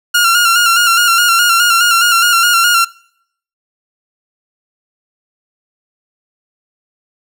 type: tone with vibrato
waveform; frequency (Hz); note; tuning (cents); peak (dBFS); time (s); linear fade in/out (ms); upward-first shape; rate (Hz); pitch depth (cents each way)
sawtooth; 1396.9; F6; 0; -4; 0.14-2.85; 10; square; 4.8; 40
effects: noise-tail reverb RT60 0.7 s tail -24 dB re dry